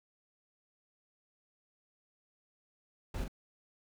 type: noise with echo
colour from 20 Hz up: brown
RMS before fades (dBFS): -38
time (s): 3.14-3.24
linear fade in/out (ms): 5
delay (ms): 41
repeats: 1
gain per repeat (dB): -4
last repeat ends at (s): 3.281
effects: none